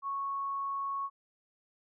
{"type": "tone", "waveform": "sine", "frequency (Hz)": 1105, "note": "C#6", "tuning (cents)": -6, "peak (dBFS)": -32, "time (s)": [0.02, 1.1], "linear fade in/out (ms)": 50, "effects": []}